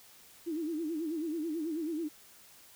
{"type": "tone with vibrato", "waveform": "sine", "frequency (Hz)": 319.3, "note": "D#4", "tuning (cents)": 45, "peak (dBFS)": -32, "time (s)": [0.46, 2.09], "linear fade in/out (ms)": 20, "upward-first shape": "sine", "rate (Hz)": 9.2, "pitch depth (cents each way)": 120, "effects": ["white hiss -57 dBFS RMS until 2.75 s"]}